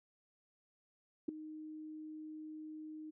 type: tone with ADSR envelope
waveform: sine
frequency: 310 Hz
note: D#4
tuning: 6 cents flat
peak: -29 dBFS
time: 1.28-3.11 s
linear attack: 9 ms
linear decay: 5 ms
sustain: -16 dB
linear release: 16 ms
effects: none